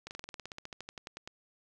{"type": "slowing click train", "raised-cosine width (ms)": 0.2, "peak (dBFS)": -25, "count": 19, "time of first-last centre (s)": [0.07, 1.275], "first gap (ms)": 39, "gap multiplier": 1.06, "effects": []}